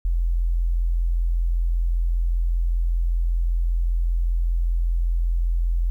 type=tone; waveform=sine; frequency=42.57 Hz; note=F1; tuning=44 cents flat; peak=-18 dBFS; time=0.05-5.9 s; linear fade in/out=0 ms; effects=10-bit